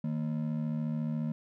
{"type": "ring-modulated tone", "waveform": "triangle", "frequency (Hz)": 193.3, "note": "G3", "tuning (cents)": -24, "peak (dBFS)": -25, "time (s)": [0.04, 1.32], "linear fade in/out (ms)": 0, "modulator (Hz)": 37.1, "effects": []}